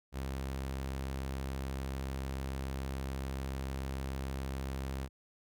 sawtooth tone, 66.9 Hz, C2, 39 cents sharp, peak -32 dBFS, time 0.12-5.09 s, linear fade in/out 50 ms, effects none

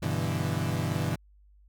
35% pulse chord, E minor seventh, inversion first, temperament equal, 98 / 123.47 / 146.83 / 164.81 Hz, G2 / B2 / D3 / E3, 0 / 0 / 0 / 0 cents, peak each -31 dBFS, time 0.02-1.16 s, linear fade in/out 10 ms, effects added 50 Hz sine -55 dBFS peak until 1.68 s

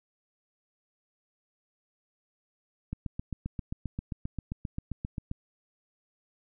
click train, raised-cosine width 5 ms, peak -21 dBFS, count 19, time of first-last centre 2.93-5.314 s, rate 7.55 Hz, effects none

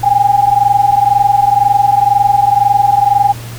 sine tone pair together, 799 / 821 Hz, G5 / G#5, +33 / -20 cents, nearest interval unison, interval 47 cents, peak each -10 dBFS, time 0.03-3.33 s, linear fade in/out 10 ms, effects added 117 Hz sine -25 dBFS peak until 3.58 s + pink hiss -32 dBFS RMS until 3.58 s

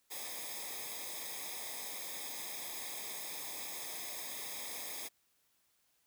white noise with comb filter, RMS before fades -43 dBFS, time 0.1-5.09 s, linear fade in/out 20 ms, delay 0.69 ms, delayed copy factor -0.9, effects white hiss -75 dBFS RMS until 6.06 s

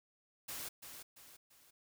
white noise with echo, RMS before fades -44 dBFS, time 0.48-0.69 s, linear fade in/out 10 ms, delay 340 ms, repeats 3, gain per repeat -7 dB, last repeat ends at 1.71 s, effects none

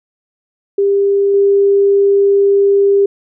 sine tone with level steps, 398.7 Hz, G4, 29 cents sharp, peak -9 / -7 dBFS, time 0.78-3.06 s, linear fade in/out 5 ms, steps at 1.34 s, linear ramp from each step 2 ms, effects none

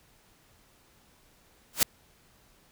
white noise with exponential growth, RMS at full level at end -17 dBFS, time 1.73-1.83 s, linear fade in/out 2 ms, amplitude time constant 20 ms, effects pink hiss -62 dBFS RMS until 2.71 s

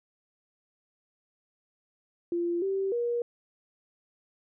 sine tone with pitch steps, 344.6 / 388.1 / 476.1 Hz, F4 / G4 / A#4, -23 / -17 / +37 cents, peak -26 dBFS, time 2.32-3.22 s, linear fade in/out 2 ms, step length 300 ms, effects none

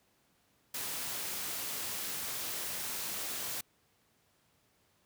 white noise, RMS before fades -38 dBFS, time 0.74-3.61 s, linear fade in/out 5 ms, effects pink hiss -71 dBFS RMS until 5.05 s + high-pass 80 Hz 12 dB/octave

